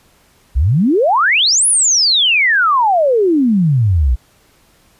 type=exponential two-way sweep; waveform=sine; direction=up then down; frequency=56.5 to 10600 to 56.5 Hz; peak=-9 dBFS; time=0.55-4.16 s; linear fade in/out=20 ms; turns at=1.67 s; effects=pink hiss -52 dBFS RMS until 4.99 s + resampled to 32000 Hz